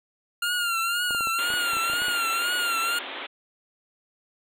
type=tone with vibrato; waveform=25% pulse; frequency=1396.9 Hz; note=F6; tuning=in tune; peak=-20 dBFS; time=0.42-2.99 s; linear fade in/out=5 ms; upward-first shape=triangle; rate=2 Hz; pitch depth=78 cents each way
type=clicks; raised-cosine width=1 ms; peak=-23 dBFS; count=12; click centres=1.108 / 1.148 / 1.208 / 1.272 / 1.503 / 1.539 / 1.734 / 1.768 / 1.899 / 1.935 / 2.019 / 2.083 s
type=band-pass noise; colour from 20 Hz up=white; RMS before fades=-36 dBFS; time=1.38-3.27 s; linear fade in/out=10 ms; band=250 to 3700 Hz; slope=96 dB/octave
effects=none